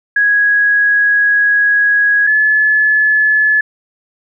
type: tone pair in turn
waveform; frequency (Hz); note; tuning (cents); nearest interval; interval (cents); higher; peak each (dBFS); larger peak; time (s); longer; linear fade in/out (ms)
sine; 1661.2 / 1718.8; G#6 / A6; 0 / -41; minor second; 59; second; -8; neither; 0.16-2.27 / 2.27-3.61; first; 5
effects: none